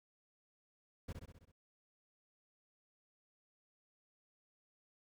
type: noise with echo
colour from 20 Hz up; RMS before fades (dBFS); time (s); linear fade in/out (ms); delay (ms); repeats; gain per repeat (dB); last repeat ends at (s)
brown; -44; 1.08-1.13; 10; 65; 6; -4; 1.52
effects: none